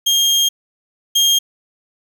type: tone pair in turn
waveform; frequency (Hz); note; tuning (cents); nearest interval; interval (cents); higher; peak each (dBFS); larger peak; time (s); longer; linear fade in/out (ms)
30% pulse; 3223 / 3223; G7 / G7; +47 / +47; unison; 0; neither; -9 / -8; second; 0.06-0.49 / 1.15-1.39; first; 10
effects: 8-bit